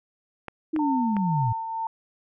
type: clicks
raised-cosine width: 0.5 ms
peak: -19 dBFS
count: 3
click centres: 0.483 / 0.763 / 1.167 s
type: linear sweep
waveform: sine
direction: down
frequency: 320.1 to 105.8 Hz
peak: -22 dBFS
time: 0.73-1.53 s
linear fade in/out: 10 ms
type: tone with tremolo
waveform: sine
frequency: 900 Hz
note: A5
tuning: 39 cents sharp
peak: -24 dBFS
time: 0.79-1.87 s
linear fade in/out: 2 ms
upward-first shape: triangle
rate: 2 Hz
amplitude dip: 50%
effects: none